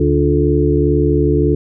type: harmonic tone with a mistuned harmonic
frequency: 72.5 Hz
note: D2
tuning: 22 cents flat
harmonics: 1 / 2 / 4 / 5 / 6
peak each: -17 / -17 / -17 / -17 / -17 dBFS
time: 0-1.55 s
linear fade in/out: 5 ms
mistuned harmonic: 5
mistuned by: -51 cents
effects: none